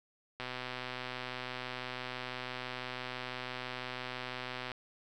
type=click train; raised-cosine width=0.3 ms; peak=-23 dBFS; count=545; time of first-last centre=0.4-4.717 s; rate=126 Hz; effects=none